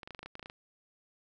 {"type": "clicks", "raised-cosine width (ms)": 0.3, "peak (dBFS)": -28, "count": 12, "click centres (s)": [0.032, 0.075, 0.107, 0.148, 0.192, 0.23, 0.26, 0.354, 0.395, 0.428, 0.459, 0.499], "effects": []}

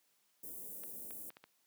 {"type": "band-stop noise", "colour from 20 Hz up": "white", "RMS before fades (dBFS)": -47, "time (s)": [0.43, 1.3], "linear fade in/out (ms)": 5, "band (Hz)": [530, 9700], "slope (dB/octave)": 24}
{"type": "clicks", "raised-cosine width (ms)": 0.3, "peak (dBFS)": -37, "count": 5, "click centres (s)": [0.836, 1.108, 1.304, 1.369, 1.44]}
{"effects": ["white hiss -75 dBFS RMS until 1.66 s", "high-pass 150 Hz 12 dB/octave"]}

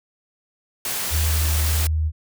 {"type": "noise", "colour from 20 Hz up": "white", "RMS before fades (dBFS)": -26, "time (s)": [0.85, 1.87], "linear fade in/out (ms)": 2}
{"type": "tone with vibrato", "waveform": "sine", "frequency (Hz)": 77.78, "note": "D#2", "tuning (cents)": 0, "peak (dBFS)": -18, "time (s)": [1.1, 2.12], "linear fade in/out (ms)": 50, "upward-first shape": "sine", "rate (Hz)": 1.5, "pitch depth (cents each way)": 16}
{"effects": []}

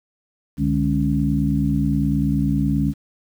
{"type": "harmonic tone with a mistuned harmonic", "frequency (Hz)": 69.6, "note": "C#2", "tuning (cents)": 8, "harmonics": [1, 2, 3, 4], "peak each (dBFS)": [-25, -21, -22, -22], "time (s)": [0.57, 2.94], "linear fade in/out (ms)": 50, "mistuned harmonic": 2, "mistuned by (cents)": 130, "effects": ["8-bit"]}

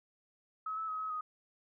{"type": "tone with pitch steps", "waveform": "sine", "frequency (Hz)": [1281, 1307, 1269, 1280, 1249], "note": ["E6", "E6", "D#6", "D#6", "D#6"], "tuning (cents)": [-50, -15, 34, 49, 6], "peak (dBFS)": -35, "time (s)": [0.66, 1.21], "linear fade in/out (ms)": 5, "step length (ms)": 110, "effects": []}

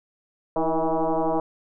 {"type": "tone with frequency modulation", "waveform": "sine", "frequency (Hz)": 166.9, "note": "E3", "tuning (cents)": 22, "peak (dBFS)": -20, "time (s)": [0.56, 1.4], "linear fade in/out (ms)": 2, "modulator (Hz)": 161, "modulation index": 5.1, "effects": []}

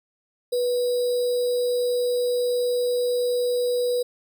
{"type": "tone with sample-and-hold", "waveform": "sine", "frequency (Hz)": 490.7, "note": "B4", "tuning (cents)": -11, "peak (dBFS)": -20, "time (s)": [0.52, 4.03], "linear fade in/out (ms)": 10, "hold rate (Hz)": 4410, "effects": []}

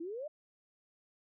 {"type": "exponential sweep", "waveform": "sine", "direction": "up", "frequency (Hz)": [315.8, 629], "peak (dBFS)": -38, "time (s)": [0, 0.28], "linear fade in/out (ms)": 10, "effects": []}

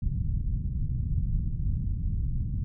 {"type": "low-pass noise", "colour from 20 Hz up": "pink", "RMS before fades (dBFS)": -28, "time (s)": [0.02, 2.64], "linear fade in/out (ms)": 0, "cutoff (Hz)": 160, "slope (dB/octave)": 24, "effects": []}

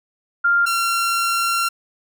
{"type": "tone pair in turn", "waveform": ["sine", "sawtooth"], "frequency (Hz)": [1396.9, 1369.7], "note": ["F6", "F6"], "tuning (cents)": [0, -34], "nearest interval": "unison", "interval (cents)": 34, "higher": "first", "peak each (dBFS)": [-13, -14], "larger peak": "first", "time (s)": [[0.44, 0.66], [0.66, 1.69]], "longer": "second", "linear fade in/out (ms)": 10, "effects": []}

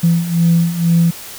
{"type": "beating tone pair", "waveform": "sine", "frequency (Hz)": [167.1, 169.2], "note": ["E3", "E3"], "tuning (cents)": [24, 45], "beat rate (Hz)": 2.1, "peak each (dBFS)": [-15, -11], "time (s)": [0.03, 1.11], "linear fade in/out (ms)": 10, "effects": ["tanh soft clip ceiling -4 dBFS", "white hiss -32 dBFS RMS until 1.38 s"]}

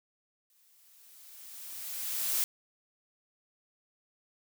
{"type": "noise with exponential growth", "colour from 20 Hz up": "blue", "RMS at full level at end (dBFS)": -28, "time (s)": [0.5, 2.44], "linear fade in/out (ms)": 1, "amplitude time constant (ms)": 420, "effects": []}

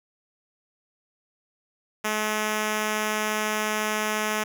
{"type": "tone", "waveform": "5% pulse", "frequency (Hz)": 214.1, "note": "A3", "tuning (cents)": -47, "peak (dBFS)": -13, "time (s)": [2.04, 4.44], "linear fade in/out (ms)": 10, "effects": []}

